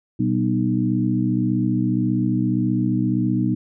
harmonic tone with a mistuned harmonic, 61.74 Hz, B1, in tune, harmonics 2 / 3 / 4 / 5, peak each -23 / -23 / -23 / -23 dBFS, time 0.19-3.55 s, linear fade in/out 10 ms, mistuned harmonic 3, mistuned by +62 cents, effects none

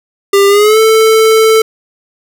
square tone with pitch glide, 398.2 to 441.8 Hz, G4 to A4, +27 to +7 cents, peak -5 dBFS, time 0.33-1.62 s, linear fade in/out 5 ms, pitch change +180 cents, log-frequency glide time 0.48-0.79 s, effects none

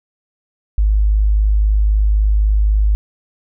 sine tone, 51.91 Hz, G#1, in tune, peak -10 dBFS, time 0.78-2.95 s, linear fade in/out 0 ms, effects none

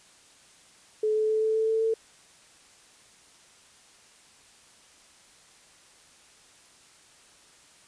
sine tone with pitch steps, 430.5 / 433.2 / 436 / 438.8 / 441.6 / 444.4 / 447.2 Hz, A4 / A4 / A4 / A4 / A4 / A4 / A4, -38 / -27 / -16 / -5 / +6 / +17 / +28 cents, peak -22 dBFS, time 1.03-1.94 s, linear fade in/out 5 ms, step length 130 ms, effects white hiss -56 dBFS RMS until 7.87 s + resampled to 22050 Hz

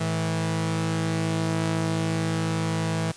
sawtooth tone pair together, 108.3 / 162.6 Hz, A2 / E3, -27 / -23 cents, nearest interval perfect fifth, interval 704 cents, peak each -25 / -21 dBFS, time 0-3.12 s, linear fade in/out 10 ms, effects white hiss -45 dBFS RMS until 3.16 s + resampled to 22050 Hz

